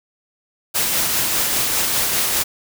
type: noise with tremolo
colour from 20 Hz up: white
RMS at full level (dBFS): -18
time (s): 0.74-2.44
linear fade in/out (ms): 20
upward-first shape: triangle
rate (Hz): 5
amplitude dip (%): 30
effects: none